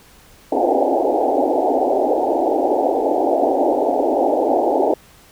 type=band-pass noise; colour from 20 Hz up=white; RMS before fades=-17 dBFS; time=0.52-4.94 s; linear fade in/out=5 ms; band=260 to 840 Hz; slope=96 dB/octave; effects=pink hiss -48 dBFS RMS until 5.31 s